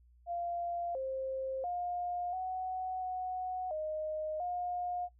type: tone with pitch steps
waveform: sine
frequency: 693 / 529 / 710 / 744 / 738 / 619 / 714 Hz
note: F5 / C5 / F5 / F#5 / F#5 / D#5 / F5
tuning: -14 / +19 / +28 / +9 / -5 / -9 / +38 cents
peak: -34 dBFS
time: 0.26-5.09 s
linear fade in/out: 50 ms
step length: 690 ms
effects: noise-tail reverb RT60 0.1 s tail -18 dB re dry + added 60 Hz sine -60 dBFS peak until 5.19 s